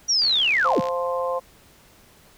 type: linear sweep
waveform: sine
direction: down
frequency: 5840 to 77.8 Hz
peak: -17 dBFS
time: 0.08-0.81 s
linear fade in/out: 20 ms
type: click train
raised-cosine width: 0.2 ms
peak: -19 dBFS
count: 45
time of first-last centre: 0.22-0.886 s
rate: 66.1 Hz
type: harmonic tone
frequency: 174.61 Hz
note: F3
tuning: in tune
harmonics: 3 / 4 / 5 / 6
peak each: -24 / -32 / -34 / -28 dBFS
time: 0.64-1.4 s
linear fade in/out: 20 ms
effects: pink hiss -53 dBFS RMS until 2.37 s